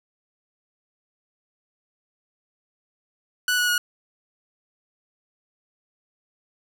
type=tone with pitch steps; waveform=sawtooth; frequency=1480 / 1463.8 / 1447.9 Hz; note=F#6 / F#6 / F#6; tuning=0 / -19 / -38 cents; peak=-16 dBFS; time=3.48-3.78 s; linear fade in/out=2 ms; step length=100 ms; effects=none